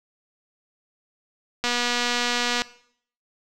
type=click train; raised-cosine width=0.2 ms; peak=-7 dBFS; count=238; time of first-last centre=1.64-2.619 s; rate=242 Hz; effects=noise-tail reverb RT60 0.6 s tail -18 dB re dry